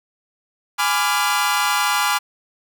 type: chord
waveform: sawtooth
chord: G# diminished seventh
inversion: none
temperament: equal with one note detuned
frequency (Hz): 830.6 / 1002.1 / 1174.7 / 1396.9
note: G#5 / B5 / D6 / F6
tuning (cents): 0 / +25 / 0 / 0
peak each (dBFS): -19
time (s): 0.78-2.19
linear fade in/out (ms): 20
effects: none